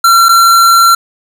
square tone with dropouts, 1363 Hz, F6, 43 cents flat, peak -4 dBFS, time 0.04-0.95 s, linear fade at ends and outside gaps 5 ms, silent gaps 0.286-0.29 s, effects none

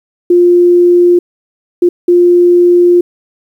sine tone bursts at uneven times, 351.7 Hz, F4, 12 cents sharp, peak -3 dBFS, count 3, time 0.3-1.19 / 1.82-1.89 / 2.08-3.01 s, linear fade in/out 5 ms, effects 7-bit

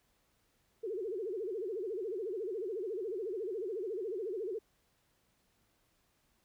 sine tone with vibrato, 406.2 Hz, G#4, 38 cents flat, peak -35 dBFS, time 0.83-4.59 s, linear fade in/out 10 ms, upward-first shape sine, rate 14 Hz, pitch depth 230 cents each way, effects pink hiss -74 dBFS RMS until 6.44 s

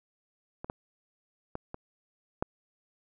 clicks, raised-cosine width 1 ms, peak -24 / -20 / -21 / -24 / -14 dBFS, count 5, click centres 0.645 / 0.699 / 1.554 / 1.744 / 2.425 s, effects none

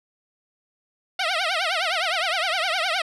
10% pulse tone with vibrato, 698.5 Hz, F5, in tune, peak -13 dBFS, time 1.19-3.02 s, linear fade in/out 5 ms, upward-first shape triangle, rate 9.7 Hz, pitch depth 230 cents each way, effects low-pass 6000 Hz 12 dB/octave

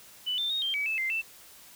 sine tone with pitch steps, 2985 / 3571 / 3729 / 3169 / 2280 / 2622 / 2085 / 2664 Hz, F#7 / A7 / A#7 / G7 / C#7 / E7 / C7 / E7, +15 / +25 / 0 / +18 / +48 / -10 / -7 / +18 cents, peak -27 dBFS, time 0.26-1.22 s, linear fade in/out 20 ms, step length 120 ms, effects white hiss -52 dBFS RMS until 1.75 s

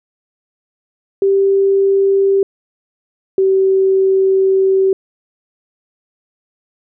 sine tone pair in turn, 392 / 383.7 Hz, G4 / G4, 0 / -37 cents, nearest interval unison, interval 37 cents, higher first, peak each -9 dBFS, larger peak neither, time 1.22-2.43 / 3.38-4.93 s, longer second, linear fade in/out 2 ms, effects none

